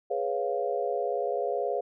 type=chord; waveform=sine; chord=C# dominant seventh; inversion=second; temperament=equal; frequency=415.3 / 493.9 / 554.4 / 698.5 Hz; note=G#4 / B4 / C#5 / E#5; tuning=0 / 0 / 0 / 0 cents; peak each=-32 dBFS; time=0.1-1.81 s; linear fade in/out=10 ms; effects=none